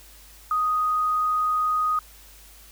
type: tone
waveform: sine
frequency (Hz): 1246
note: D#6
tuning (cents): +2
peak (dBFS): -20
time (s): 0.51-1.99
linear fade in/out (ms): 2
effects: added 50 Hz sine -50 dBFS peak until 2.71 s + white hiss -50 dBFS RMS until 2.71 s